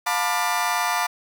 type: chord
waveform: 30% pulse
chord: B half-diminished seventh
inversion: second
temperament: just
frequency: 711.2 / 889 / 987.8 / 1185.3 Hz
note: F5 / A5 / B5 / D6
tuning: +31 / +18 / 0 / +16 cents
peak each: -24 dBFS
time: 0.06-1.07 s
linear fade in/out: 10 ms
effects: none